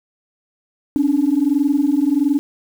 sine tone pair together, 273.4 / 294.8 Hz, C#4 / D4, -24 / +7 cents, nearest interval minor second, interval 131 cents, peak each -16 / -15 dBFS, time 0.96-2.39 s, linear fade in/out 0 ms, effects tanh soft clip ceiling -7 dBFS + 7-bit

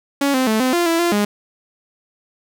sawtooth tone with pitch steps, 280.3 / 259 / 218.7 / 256.6 / 346.5 / 332.1 / 344.9 / 206.2 Hz, C#4 / C4 / A3 / C4 / F4 / E4 / F4 / G#3, +19 / -17 / -10 / -34 / -14 / +13 / -22 / -12 cents, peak -11 dBFS, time 0.21-1.25 s, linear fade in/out 5 ms, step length 130 ms, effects none

